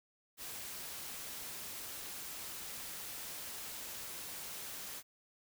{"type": "noise with amplitude modulation", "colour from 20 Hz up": "white", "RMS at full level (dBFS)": -44, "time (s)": [0.37, 5.03], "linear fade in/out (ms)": 50, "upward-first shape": "sine", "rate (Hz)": 289, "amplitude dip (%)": 25, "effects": []}